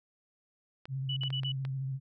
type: clicks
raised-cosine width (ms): 0.3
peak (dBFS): -27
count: 5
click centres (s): 0.855 / 1.235 / 1.304 / 1.434 / 1.651
type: tone with vibrato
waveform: sine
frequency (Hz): 133.8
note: C3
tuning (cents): +39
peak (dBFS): -32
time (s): 0.88-2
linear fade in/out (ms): 50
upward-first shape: square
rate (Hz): 14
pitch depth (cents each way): 28
type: tone bursts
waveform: sine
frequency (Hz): 2959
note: F#7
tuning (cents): -1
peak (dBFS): -33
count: 4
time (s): 1.09-1.52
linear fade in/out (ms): 5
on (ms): 76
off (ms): 42
effects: none